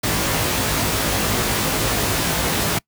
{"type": "noise with comb filter", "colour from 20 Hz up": "pink", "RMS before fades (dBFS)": -20, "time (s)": [0.03, 2.79], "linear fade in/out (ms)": 10, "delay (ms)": 19, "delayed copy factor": 0.85, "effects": ["noise-tail reverb RT60 0.1 s tail -25 dB re dry", "high-pass 60 Hz 12 dB/octave"]}